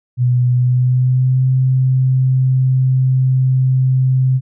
sine tone with pitch glide, 124 to 130.09 Hz, B2 to C3, +7 to -10 cents, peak -10 dBFS, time 0.17-4.41 s, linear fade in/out 50 ms, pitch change +83 cents, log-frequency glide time 0.53-1.46 s, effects none

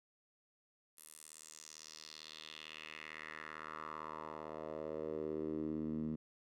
10% pulse tone with band-pass filter sweep, 77.78 Hz, D#2, in tune, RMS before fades -45 dBFS, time 0.97-6.16 s, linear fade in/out 10 ms, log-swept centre 11000 to 210 Hz, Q 2.9, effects none

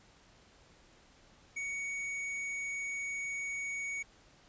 sine tone with hard clipping, 2237 Hz, C#7, 15 cents sharp, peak -37 dBFS, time 1.56-4.03 s, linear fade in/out 10 ms, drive 12 dB, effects pink hiss -62 dBFS RMS until 4.48 s + resampled to 16000 Hz

